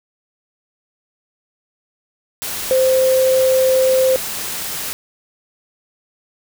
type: tone in noise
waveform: sine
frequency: 521 Hz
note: C5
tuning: 7 cents flat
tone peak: -11 dBFS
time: 2.71-4.16 s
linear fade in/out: 0 ms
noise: white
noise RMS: -25 dBFS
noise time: 2.42-4.93 s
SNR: +11 dB
effects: none